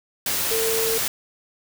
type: tone in noise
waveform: sine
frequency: 449.6 Hz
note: A4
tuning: 37 cents sharp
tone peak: -23 dBFS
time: 0.51-0.98 s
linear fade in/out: 2 ms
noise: white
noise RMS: -24 dBFS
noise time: 0.26-1.08 s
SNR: -2 dB
effects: none